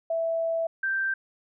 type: tone pair in turn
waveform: sine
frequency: 659.3 / 1568.1 Hz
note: E5 / G6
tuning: 0 / 0 cents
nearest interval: octave + minor third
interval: 1500 cents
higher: second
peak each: -24 dBFS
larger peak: neither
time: 0.1-0.67 / 0.83-1.14 s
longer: first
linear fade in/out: 5 ms
effects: none